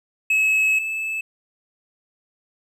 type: tone pair in turn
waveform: triangle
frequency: 2579 / 2615 Hz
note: E7 / E7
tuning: -39 / -15 cents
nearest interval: unison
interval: 24 cents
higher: second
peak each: -14 / -22 dBFS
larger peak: first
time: 0.3-0.79 / 0.79-1.21 s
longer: first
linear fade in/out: 5 ms
effects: none